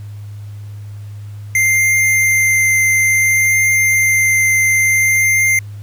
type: tone with vibrato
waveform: square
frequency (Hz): 2093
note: C7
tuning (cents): 0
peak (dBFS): -11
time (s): 1.55-5.59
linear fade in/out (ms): 2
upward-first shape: triangle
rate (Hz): 0.58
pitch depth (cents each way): 8
effects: added 103 Hz sine -27 dBFS peak until 5.82 s + pink hiss -49 dBFS RMS until 5.82 s